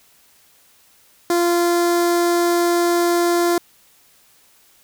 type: tone with notch filter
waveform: sawtooth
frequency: 346 Hz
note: F4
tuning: 16 cents flat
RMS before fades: -17 dBFS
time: 1.3-3.58 s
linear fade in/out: 2 ms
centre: 2700 Hz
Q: 1.3
effects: white hiss -54 dBFS RMS until 4.83 s